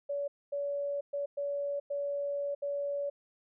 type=tone bursts at uneven times; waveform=sine; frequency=569 Hz; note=C#5; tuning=45 cents sharp; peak=-31 dBFS; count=6; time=0.09-0.28 / 0.52-1.01 / 1.13-1.26 / 1.37-1.8 / 1.9-2.55 / 2.62-3.1 s; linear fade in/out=10 ms; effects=none